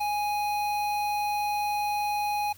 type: tone with notch filter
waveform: square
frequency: 830 Hz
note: G#5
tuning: 1 cent flat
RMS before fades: -28 dBFS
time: 0-2.53 s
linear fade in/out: 10 ms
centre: 7700 Hz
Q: 0.99
effects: added 93 Hz sine -54 dBFS peak until 2.57 s + white hiss -54 dBFS RMS until 2.57 s